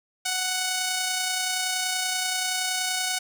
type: tone with amplitude modulation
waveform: 5% pulse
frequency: 741 Hz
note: F#5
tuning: 2 cents sharp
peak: -12 dBFS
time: 0.25-3.19 s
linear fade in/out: 10 ms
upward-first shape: sine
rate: 30.5 Hz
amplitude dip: 25%
effects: none